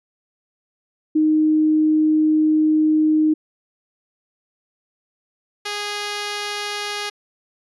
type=tone pair in turn; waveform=sine / 5% pulse; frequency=309.8 / 412.8 Hz; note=D#4 / G#4; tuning=-7 / -10 cents; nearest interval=perfect fourth; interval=497 cents; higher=second; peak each=-13 dBFS; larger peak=neither; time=1.15-3.34 / 5.65-7.1 s; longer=first; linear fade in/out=10 ms; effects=resampled to 24000 Hz